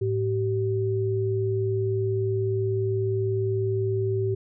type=tone pair together; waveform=sine; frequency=108.2 / 385 Hz; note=A2 / G4; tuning=-29 / -31 cents; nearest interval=octave + minor seventh; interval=2198 cents; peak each=-25 dBFS; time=0.01-4.35 s; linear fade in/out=10 ms; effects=none